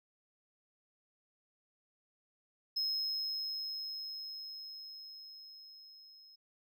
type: tone with level ramp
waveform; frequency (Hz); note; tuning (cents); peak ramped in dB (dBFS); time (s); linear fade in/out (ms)
triangle; 5150; E8; -41; -30 to -55; 2.76-6.36; 10
effects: none